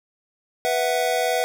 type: chord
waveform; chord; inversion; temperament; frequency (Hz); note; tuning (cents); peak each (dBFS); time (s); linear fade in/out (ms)
square; B suspended fourth; none; just; 493.9 / 658.5 / 740.8; B4 / E5 / F#5; 0 / -2 / +2; -25; 0.65-1.44; 0
effects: none